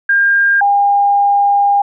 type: tone pair in turn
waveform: sine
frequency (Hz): 1606 / 807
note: G6 / G#5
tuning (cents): +41 / -50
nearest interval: octave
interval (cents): 1191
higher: first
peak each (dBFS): -8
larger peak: neither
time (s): 0.09-0.61 / 0.61-1.82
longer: second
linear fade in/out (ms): 5
effects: none